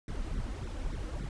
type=noise with flanger; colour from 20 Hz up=brown; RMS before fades=-36 dBFS; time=0.08-1.29 s; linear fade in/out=2 ms; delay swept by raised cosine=0.51 to 3.91 ms; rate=3.5 Hz; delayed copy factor=+0.85; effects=resampled to 22050 Hz